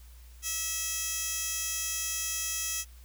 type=tone with high-pass filter; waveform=15% pulse; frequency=650 Hz; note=E5; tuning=24 cents flat; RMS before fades=-33 dBFS; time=0.42-2.85 s; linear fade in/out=50 ms; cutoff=5100 Hz; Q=0.89; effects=added 60 Hz sine -48 dBFS peak until 3.04 s + white hiss -60 dBFS RMS until 3.04 s